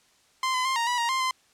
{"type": "tone with pitch steps", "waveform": "sawtooth", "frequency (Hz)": [1042, 1016, 1054, 932, 977, 938, 1050, 1035], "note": ["C6", "B5", "C6", "A#5", "B5", "A#5", "C6", "C6"], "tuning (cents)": [-7, 49, 12, -1, -19, 11, 6, -19], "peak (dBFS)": -20, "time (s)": [0.43, 1.31], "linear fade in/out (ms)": 2, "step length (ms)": 110, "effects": ["white hiss -62 dBFS RMS until 1.53 s", "low-pass 8000 Hz 12 dB/octave"]}